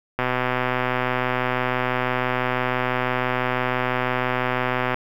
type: click train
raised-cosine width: 0.5 ms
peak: -7 dBFS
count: 600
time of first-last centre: 0.19-4.944 s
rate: 126 Hz
effects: 7-bit